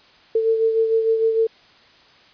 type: beating tone pair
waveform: sine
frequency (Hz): 447.6 / 454.2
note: A4 / A#4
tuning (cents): +30 / -45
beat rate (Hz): 6.6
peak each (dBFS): -16 / -25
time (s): 0.35-1.47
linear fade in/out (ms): 5
effects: white hiss -51 dBFS RMS until 2.33 s + resampled to 11025 Hz